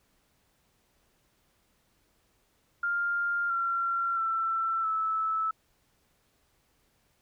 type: tone with pitch steps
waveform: sine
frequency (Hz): 1400 / 1368.8 / 1338.3 / 1308.5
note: F6 / F6 / E6 / E6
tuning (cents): +4 / -35 / +26 / -13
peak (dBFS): -26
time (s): 2.83-5.51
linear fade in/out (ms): 5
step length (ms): 670
effects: pink hiss -70 dBFS RMS until 7.21 s